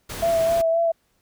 pink noise, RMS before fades -33 dBFS, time 0.09-0.62 s, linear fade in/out 10 ms
sine tone with vibrato, 664 Hz, E5, 12 cents sharp, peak -17 dBFS, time 0.22-0.92 s, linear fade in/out 10 ms, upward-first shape sine, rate 3.8 Hz, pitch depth 26 cents each way
effects pink hiss -67 dBFS RMS until 1.21 s

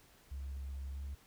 sine tone with pitch glide, 68.2 to 69.67 Hz, C#2 to C#2, -28 to +9 cents, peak -38 dBFS, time 0.31-1.15 s, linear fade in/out 10 ms, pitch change +37 cents, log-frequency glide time 0.91-1.02 s, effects tanh soft clip ceiling -37 dBFS + pink hiss -64 dBFS RMS until 1.26 s

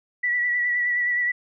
sine tone with vibrato, 1950 Hz, B6, 23 cents flat, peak -20 dBFS, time 0.23-1.32 s, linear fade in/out 10 ms, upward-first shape triangle, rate 9.6 Hz, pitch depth 34 cents each way, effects none

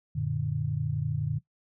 sine chord, Gb augmented, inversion none, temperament equal with one note detuned, 92.5 / 116.54 / 148.45 Hz, Gb2 / Bb2 / D3, 0 / 0 / +19 cents, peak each -35 / -32 / -29 dBFS, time 0.15-1.39 s, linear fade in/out 10 ms, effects noise-tail reverb RT60 0.1 s tail -17 dB re dry

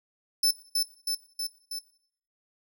sawtooth tone with echo, 5274 Hz, E8, in tune, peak -18 dBFS, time 0.43-0.51 s, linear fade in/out 5 ms, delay 320 ms, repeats 4, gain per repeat -3 dB, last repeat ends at 1.79 s, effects noise-tail reverb RT60 0.6 s tail -17 dB re dry

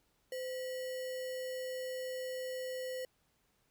sine tone with sample-and-hold, 513 Hz, C5, 34 cents flat, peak -37 dBFS, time 0.32-3.05 s, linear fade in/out 2 ms, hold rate 2450 Hz, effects pink hiss -75 dBFS RMS until 3.7 s

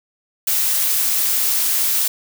blue noise, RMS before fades -18 dBFS, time 0.47-2.08 s, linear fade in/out 5 ms, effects none

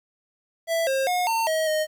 square tone with pitch steps, 662 / 535 / 721 / 906 / 635 / 620 Hz, E5 / C5 / F#5 / A#5 / D#5 / D#5, +7 / +38 / -45 / -50 / +35 / -6 cents, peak -22 dBFS, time 0.67-1.87 s, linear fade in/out 50 ms, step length 200 ms, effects 10-bit

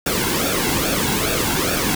pink noise with flanger, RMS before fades -20 dBFS, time 0.06-1.95 s, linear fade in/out 5 ms, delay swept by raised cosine 0.98 to 1.68 ms, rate 2.4 Hz, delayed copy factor -0.65, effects none

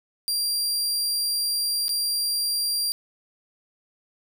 sawtooth tone with dropouts, 4750 Hz, D8, 19 cents sharp, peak -20 dBFS, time 0.28-2.92 s, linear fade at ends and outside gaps 0 ms, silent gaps 1.882-1.892 s, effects none

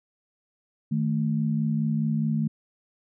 sine tone pair together, 155.2 / 220 Hz, D#3 / A3, -4 / 0 cents, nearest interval tritone, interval 604 cents, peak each -25 dBFS, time 0.91-2.48 s, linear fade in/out 10 ms, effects none

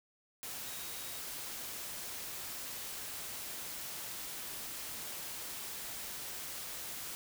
sine tone in noise, 3792 Hz, A#7, 29 cents sharp, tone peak -54 dBFS, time 0.66-1.19 s, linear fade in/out 0 ms, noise white, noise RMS -43 dBFS, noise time 0.43-7.15 s, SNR -14 dB, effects none

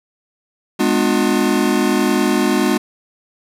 square chord, G# diminished seventh, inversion none, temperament just, 207.7 / 249.2 / 299 / 358.8 Hz, G#3 / B3 / D4 / F4, 0 / +16 / +31 / +47 cents, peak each -20 dBFS, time 0.79-2.78 s, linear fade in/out 10 ms, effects resampled to 32000 Hz + 7-bit

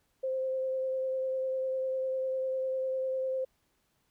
sine tone with vibrato, 523.3 Hz, C5, in tune, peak -29 dBFS, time 0.23-3.45 s, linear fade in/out 10 ms, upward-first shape sine, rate 10 Hz, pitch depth 13 cents each way, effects pink hiss -74 dBFS RMS until 4.1 s

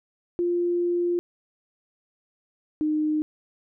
sine tone pair in turn, 349.2 / 306.2 Hz, F4 / D#4, 0 / -28 cents, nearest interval major second, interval 228 cents, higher first, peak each -21 dBFS, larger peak neither, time 0.39-1.19 / 2.81-3.22 s, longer first, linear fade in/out 0 ms, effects none

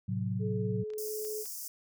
sine chord, F# diminished, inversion first, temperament equal, 110 / 130.81 / 185 Hz, A2 / C3 / F#3, 0 / 0 / 0 cents, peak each -33 / -37 / -34 dBFS, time 0.08-0.84 s, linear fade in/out 10 ms
sine tone, 427.9 Hz, A4, 48 cents flat, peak -35 dBFS, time 0.39-1.45 s, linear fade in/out 50 ms
clicks, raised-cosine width 0.2 ms, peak -37 dBFS, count 4, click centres 0.903 / 0.936 / 1.249 / 1.457 s
white high-pass noise, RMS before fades -41 dBFS, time 0.98-1.68 s, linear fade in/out 2 ms, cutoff 4900 Hz, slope 96 dB/octave
effects none

